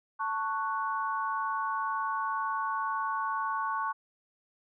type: chord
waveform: sine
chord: F# minor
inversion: first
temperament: just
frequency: 888 / 1110 / 1480 Hz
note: A5 / C#6 / F#6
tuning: +16 / +2 / 0 cents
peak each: -34 / -31 / -37 dBFS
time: 0.19-3.93 s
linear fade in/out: 20 ms
effects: none